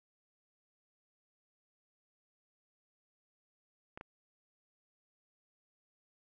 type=clicks; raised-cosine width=0.5 ms; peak=-30 dBFS; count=2; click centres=3.975 / 4.011 s; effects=none